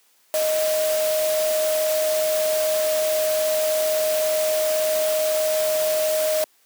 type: tone in noise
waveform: sine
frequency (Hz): 622.3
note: D#5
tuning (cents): 0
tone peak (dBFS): -19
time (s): 0.34-6.44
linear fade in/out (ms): 0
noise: white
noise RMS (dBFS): -28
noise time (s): 0.34-6.44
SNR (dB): +6
effects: white hiss -60 dBFS RMS until 6.65 s + high-pass 300 Hz 12 dB/octave